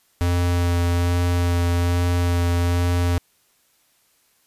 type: tone with vibrato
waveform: square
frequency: 87.31 Hz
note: F2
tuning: in tune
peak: -18 dBFS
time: 0.21-3.18 s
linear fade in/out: 0 ms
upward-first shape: sine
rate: 1.2 Hz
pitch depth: 11 cents each way
effects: white hiss -62 dBFS RMS until 4.46 s + resampled to 32000 Hz